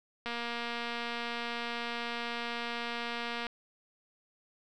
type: click train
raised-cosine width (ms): 0.3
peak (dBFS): -21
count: 758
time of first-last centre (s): 0.26-3.468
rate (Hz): 236
effects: none